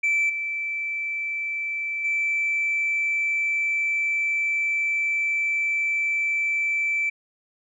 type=tone with level steps; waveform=sine; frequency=2326 Hz; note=D7; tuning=17 cents flat; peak=-17 / -25 / -20 dBFS; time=0.03-7.1 s; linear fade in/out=10 ms; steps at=0.29 / 2.04 s; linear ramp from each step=10 ms; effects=tanh soft clip ceiling -17 dBFS